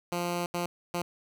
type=tone bursts at uneven times; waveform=10% pulse; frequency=174.5 Hz; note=F3; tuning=1 cent flat; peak=-21 dBFS; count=3; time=0.12-0.46 / 0.54-0.66 / 0.94-1.02 s; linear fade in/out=2 ms; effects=none